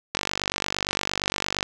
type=click train; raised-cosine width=0.2 ms; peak=-6 dBFS; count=73; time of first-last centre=0.15-1.628 s; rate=48.7 Hz; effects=none